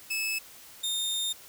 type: tone pair in turn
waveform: sawtooth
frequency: 2604 / 3649 Hz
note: E7 / A#7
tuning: -22 / -38 cents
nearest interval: tritone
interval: 584 cents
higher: second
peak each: -25 dBFS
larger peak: neither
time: 0.1-0.39 / 0.83-1.33 s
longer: second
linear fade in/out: 10 ms
effects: white hiss -50 dBFS RMS until 1.48 s